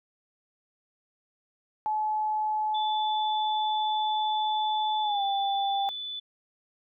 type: tone with pitch glide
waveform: sine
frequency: 858 to 791.3 Hz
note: A5 to G5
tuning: -44 to +16 cents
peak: -25 dBFS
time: 1.86-5.89 s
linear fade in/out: 0 ms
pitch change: -140 cents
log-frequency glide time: 5.02-5.22 s
type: tone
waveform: sine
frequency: 3485 Hz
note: A7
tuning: 17 cents flat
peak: -33 dBFS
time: 2.74-6.2 s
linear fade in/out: 10 ms
effects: none